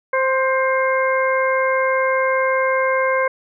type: harmonic tone with a mistuned harmonic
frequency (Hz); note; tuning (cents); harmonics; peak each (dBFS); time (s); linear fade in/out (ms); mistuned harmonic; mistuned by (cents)
525; C5; +6; 1 / 2 / 3 / 4; -18 / -21 / -23 / -24; 0.13-3.28; 5; 4; +19
effects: none